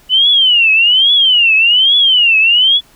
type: tone with vibrato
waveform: sine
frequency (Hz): 2960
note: F#7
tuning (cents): 0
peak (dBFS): -6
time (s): 0.09-2.81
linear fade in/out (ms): 50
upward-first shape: triangle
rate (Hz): 1.2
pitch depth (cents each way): 260
effects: pink hiss -47 dBFS RMS until 2.95 s